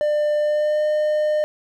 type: tone with pitch glide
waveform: triangle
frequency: 597 to 606.7 Hz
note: D5 to D#5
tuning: +28 to -44 cents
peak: -15 dBFS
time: 0.01-1.44 s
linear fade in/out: 0 ms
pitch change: +28 cents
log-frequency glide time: 0.39-0.85 s
effects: none